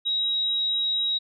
sine tone, 3826 Hz, A#7, 44 cents sharp, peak -22 dBFS, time 0.05-1.19 s, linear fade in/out 20 ms, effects none

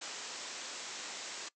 white low-pass noise, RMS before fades -44 dBFS, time 0.01-1.49 s, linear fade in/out 10 ms, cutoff 7800 Hz, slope 96 dB/octave, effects noise-tail reverb RT60 0.1 s tail -20 dB re dry + high-pass 300 Hz 12 dB/octave

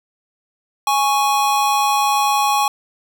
square tone pair together, 830.6 / 1108.7 Hz, G#5 / C#6, 0 / 0 cents, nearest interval perfect fourth, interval 500 cents, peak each -17 / -19 dBFS, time 0.87-2.68 s, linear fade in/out 2 ms, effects none

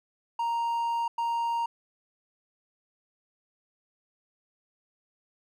triangle tone bursts at uneven times, 932.3 Hz, A#5, in tune, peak -24 dBFS, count 2, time 0.39-1.08 / 1.18-1.66 s, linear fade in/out 5 ms, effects none

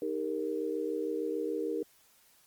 sine chord, Eb major, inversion none, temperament equal with one note detuned, 311.1 / 399.5 / 466.2 Hz, Eb4 / G4 / Bb4, 0 / +33 / 0 cents, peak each -36 / -36 / -34 dBFS, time 0.02-1.83 s, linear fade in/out 2 ms, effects white hiss -64 dBFS RMS until 2.46 s + Opus 24 kbps

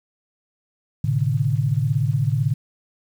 sine tone cluster, 110.4 / 132.1 / 148.2 Hz, A2 / C3 / D3, +6 / +17 / +16 cents, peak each -22 dBFS, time 1.04-2.54 s, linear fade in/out 5 ms, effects 8-bit

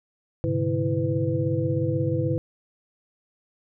sine tone cluster, 103.7 / 129.9 / 146.4 / 329.3 / 501 Hz, G#2 / C3 / D3 / E4 / B4, -2 / -12 / -5 / -2 / +25 cents, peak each -28 dBFS, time 0.44-2.38 s, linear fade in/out 0 ms, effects none

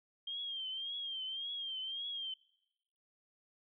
sine tone with vibrato, 3193 Hz, G7, 31 cents sharp, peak -38 dBFS, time 0.27-2.34 s, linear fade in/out 5 ms, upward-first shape triangle, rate 1.8 Hz, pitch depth 90 cents each way, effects noise-tail reverb RT60 1.0 s tail -26 dB re dry

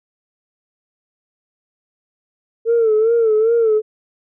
sine tone with vibrato, 448.1 Hz, A4, 32 cents sharp, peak -10 dBFS, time 2.65-3.82 s, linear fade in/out 50 ms, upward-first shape sine, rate 2.5 Hz, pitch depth 80 cents each way, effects tanh soft clip ceiling -8 dBFS

